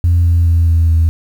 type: tone with pitch steps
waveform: sine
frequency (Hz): 85.9 / 84.82 / 83.74 / 82.69 / 81.64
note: F2 / E2 / E2 / E2 / E2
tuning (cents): -28 / +50 / +28 / +6 / -16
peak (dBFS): -6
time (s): 0.04-1.09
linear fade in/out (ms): 0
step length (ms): 210
effects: tanh soft clip ceiling -5 dBFS + 7-bit